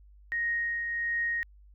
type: tone with tremolo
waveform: sine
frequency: 1870 Hz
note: A#6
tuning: 5 cents sharp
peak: -26 dBFS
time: 0.32-1.43 s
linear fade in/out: 0 ms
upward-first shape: triangle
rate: 1.4 Hz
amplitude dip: 40%
effects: added 50 Hz sine -52 dBFS peak until 1.74 s